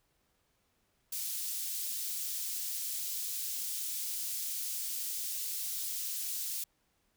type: high-pass noise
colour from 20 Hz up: white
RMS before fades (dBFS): -37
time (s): 1.12-6.64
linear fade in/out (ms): 5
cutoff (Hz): 4500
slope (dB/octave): 12
effects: pink hiss -75 dBFS RMS until 7.16 s